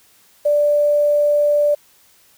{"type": "tone with quantisation", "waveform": "sine", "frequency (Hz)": 587.3, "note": "D5", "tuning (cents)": 0, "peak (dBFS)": -12, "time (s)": [0.45, 1.75], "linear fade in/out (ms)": 10, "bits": 7, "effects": ["white hiss -53 dBFS RMS until 2.37 s"]}